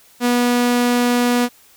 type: tone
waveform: sawtooth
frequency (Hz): 243.3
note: B3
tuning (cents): -26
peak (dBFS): -10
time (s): 0.2-1.49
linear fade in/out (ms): 50
effects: white hiss -50 dBFS RMS until 1.76 s